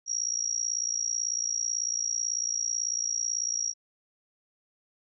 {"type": "tone with amplitude modulation", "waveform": "sine", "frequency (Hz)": 5670, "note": "F8", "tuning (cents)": 25, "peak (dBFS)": -23, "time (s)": [0.06, 3.74], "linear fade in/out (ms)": 50, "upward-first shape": "sine", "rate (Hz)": 58.1, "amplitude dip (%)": 95, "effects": []}